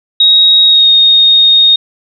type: tone with pitch glide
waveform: sine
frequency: 3783 to 3712 Hz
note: A#7 to A#7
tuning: +25 to -8 cents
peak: -3 dBFS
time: 0.2-1.76 s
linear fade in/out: 5 ms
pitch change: -33 cents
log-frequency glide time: 0.65-0.89 s
effects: none